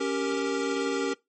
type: chord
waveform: square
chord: G diminished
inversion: second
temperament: equal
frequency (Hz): 277.2 / 392 / 466.2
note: Db4 / G4 / Bb4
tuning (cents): 0 / 0 / 0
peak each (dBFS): -31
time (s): 0-1.14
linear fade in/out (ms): 10
effects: noise-tail reverb RT60 0.2 s tail -22 dB re dry + MP3 32 kbps